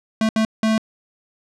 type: tone bursts at uneven times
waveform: square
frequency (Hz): 220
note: A3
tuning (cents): 0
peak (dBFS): -16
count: 3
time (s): 0.21-0.29 / 0.36-0.45 / 0.63-0.78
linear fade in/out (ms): 2
effects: low-pass 7000 Hz 12 dB/octave